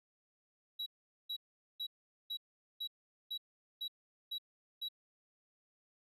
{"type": "tone bursts", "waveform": "triangle", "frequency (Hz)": 3890, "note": "B7", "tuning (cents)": -27, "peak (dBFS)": -36, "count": 9, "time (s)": [0.79, 4.887], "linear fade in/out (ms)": 10, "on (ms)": 73, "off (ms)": 430, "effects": ["resampled to 32000 Hz"]}